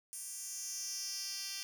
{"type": "tone with high-pass filter sweep", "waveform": "10% pulse", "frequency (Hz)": 392, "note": "G4", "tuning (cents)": 0, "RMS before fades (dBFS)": -42, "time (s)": [0.13, 1.63], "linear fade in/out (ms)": 0, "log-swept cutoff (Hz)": [8500, 4000], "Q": 3.2, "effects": []}